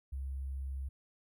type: tone with sample-and-hold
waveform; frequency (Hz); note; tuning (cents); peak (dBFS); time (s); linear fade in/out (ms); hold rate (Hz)
sine; 67.2; C2; +47; -36; 0.12-0.89; 10; 11025
effects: none